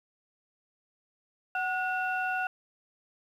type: tone cluster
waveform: sine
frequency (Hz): 748 / 1452 / 2713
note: F#5 / F#6 / E7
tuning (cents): +19 / -33 / +49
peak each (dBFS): -31 / -30 / -37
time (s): 1.55-2.47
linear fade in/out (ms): 2
effects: tanh soft clip ceiling -19 dBFS + 10-bit